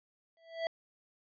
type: tone with exponential growth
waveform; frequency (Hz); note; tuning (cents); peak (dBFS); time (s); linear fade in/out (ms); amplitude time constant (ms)
square; 659.3; E5; 0; -29; 0.37-0.67; 1; 65
effects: resampled to 11025 Hz